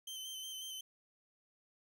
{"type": "tone with vibrato", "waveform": "sawtooth", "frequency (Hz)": 3094, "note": "G7", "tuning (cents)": -23, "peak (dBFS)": -40, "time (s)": [0.07, 0.81], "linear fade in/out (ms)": 5, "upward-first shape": "square", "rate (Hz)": 5.5, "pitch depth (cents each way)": 22, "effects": []}